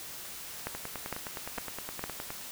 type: two click trains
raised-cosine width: 0.5 ms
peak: -18 / -22 dBFS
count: 4 / 16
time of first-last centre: 0.67-2.04 / 0.75-2.304 s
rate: 2.19 / 9.65 Hz
effects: white hiss -43 dBFS RMS until 2.51 s